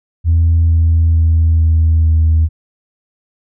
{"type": "tone with pitch steps", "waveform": "sine", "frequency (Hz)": [82.8, 82.09, 81.38, 80.68, 79.98], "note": ["E2", "E2", "E2", "E2", "D#2"], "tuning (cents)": [8, -7, -22, -37, 48], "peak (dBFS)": -6, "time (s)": [0.24, 2.49], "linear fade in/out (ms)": 50, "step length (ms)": 450, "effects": ["tanh soft clip ceiling -5 dBFS"]}